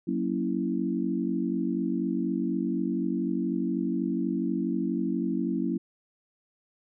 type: chord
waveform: sine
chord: F# dominant seventh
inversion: none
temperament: equal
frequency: 185 / 233.1 / 277.2 / 329.6 Hz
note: F#3 / A#3 / C#4 / E4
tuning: 0 / 0 / 0 / 0 cents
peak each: -31 dBFS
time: 0.07-5.78 s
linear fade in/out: 10 ms
effects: none